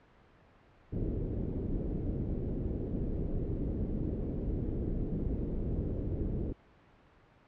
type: low-pass noise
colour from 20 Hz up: pink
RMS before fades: -34 dBFS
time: 0.92-6.53 s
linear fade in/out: 10 ms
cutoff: 420 Hz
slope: 24 dB/octave
effects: pink hiss -61 dBFS RMS until 7.47 s + low-pass 2000 Hz 12 dB/octave